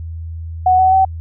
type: tone with pitch steps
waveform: sine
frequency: 740 / 751.6 / 763.4 Hz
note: F#5 / F#5 / G5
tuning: 0 / +27 / -46 cents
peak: -8 dBFS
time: 0.66-1.05 s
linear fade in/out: 5 ms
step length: 130 ms
effects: added 82 Hz sine -24 dBFS peak until 1.2 s